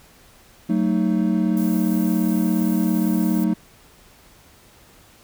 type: chord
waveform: triangle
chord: D# diminished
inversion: first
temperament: just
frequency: 186.68 / 224 / 311.1 Hz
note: F#3 / A3 / D#4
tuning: +16 / +31 / 0 cents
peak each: -19 / -19 / -21 dBFS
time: 0.69-3.54 s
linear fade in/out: 10 ms
type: noise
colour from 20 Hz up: violet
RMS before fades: -36 dBFS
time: 1.57-3.44 s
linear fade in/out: 0 ms
effects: pink hiss -51 dBFS RMS until 5.23 s